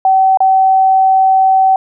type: tone with dropouts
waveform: sine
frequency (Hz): 764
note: G5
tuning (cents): -45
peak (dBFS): -6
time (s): 0.05-1.76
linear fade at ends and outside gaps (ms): 2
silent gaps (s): 0.373-0.404
effects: none